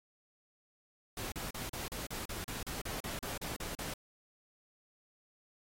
pink noise bursts, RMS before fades -41 dBFS, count 15, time 1.17-3.938 s, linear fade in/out 2 ms, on 150 ms, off 37 ms, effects AAC 48 kbps

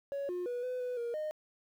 triangle tone with pitch steps, 559 / 357.5 / 487.4 / 503 / 496.7 / 472.3 / 614 Hz, C#5 / F4 / B4 / B4 / B4 / A#4 / D#5, +14 / +41 / -23 / +32 / +10 / +23 / -23 cents, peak -31 dBFS, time 0.12-1.31 s, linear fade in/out 0 ms, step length 170 ms, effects tanh soft clip ceiling -29 dBFS + 11-bit

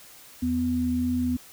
sine tone pair together, 83.69 / 248.9 Hz, E2 / B3, +27 / +14 cents, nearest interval octave + perfect fifth, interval 1887 cents, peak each -31 / -23 dBFS, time 0.42-1.37 s, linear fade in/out 10 ms, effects white hiss -49 dBFS RMS until 1.52 s

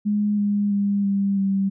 sine tone with pitch steps, 207.7 / 204.5 / 201.3 / 198.21 / 195.14 Hz, G#3 / G#3 / G3 / G3 / G3, 0 / -26 / +46 / +19 / -8 cents, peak -18 dBFS, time 0.05-1.7 s, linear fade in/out 20 ms, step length 330 ms, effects none

